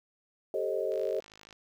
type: chord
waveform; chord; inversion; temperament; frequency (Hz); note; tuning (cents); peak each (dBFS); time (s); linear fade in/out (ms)
sine; A half-diminished seventh; third; equal with one note detuned; 392 / 440 / 533 / 622.3; G4 / A4 / C5 / Eb5; 0 / 0 / +32 / 0; -34; 0.54-1.2; 2
type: click train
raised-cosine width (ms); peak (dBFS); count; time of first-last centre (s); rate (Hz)
0.2; -34; 33; 0.92-1.527; 52.7
effects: 10-bit